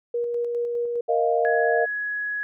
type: tone with tremolo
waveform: sine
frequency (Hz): 476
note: A#4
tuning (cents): +36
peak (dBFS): -22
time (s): 0.14-1.01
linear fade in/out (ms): 5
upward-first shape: square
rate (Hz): 4.9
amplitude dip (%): 25
type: chord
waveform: sine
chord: Bb suspended fourth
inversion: none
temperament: equal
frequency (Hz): 466.2 / 622.3 / 698.5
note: Bb4 / Eb5 / F5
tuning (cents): 0 / 0 / 0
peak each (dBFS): -22 / -24 / -23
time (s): 1.08-1.86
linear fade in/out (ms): 20
type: tone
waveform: sine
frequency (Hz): 1677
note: G#6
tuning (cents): +16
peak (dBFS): -25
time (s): 1.45-2.43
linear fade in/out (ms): 0
effects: none